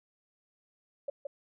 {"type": "tone with echo", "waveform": "sine", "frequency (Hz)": 564, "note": "C#5", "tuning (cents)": 30, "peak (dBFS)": -31, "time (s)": [1.08, 1.1], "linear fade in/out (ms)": 5, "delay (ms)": 170, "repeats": 1, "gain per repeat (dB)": -3, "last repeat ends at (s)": 1.27, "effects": []}